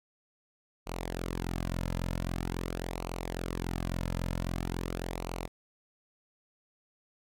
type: tone with flanger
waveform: sawtooth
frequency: 43.65 Hz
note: F1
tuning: in tune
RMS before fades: -35 dBFS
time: 0.86-5.48 s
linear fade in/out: 20 ms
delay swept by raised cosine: 0.57 to 2.67 ms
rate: 0.45 Hz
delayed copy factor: -0.6
effects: AAC 64 kbps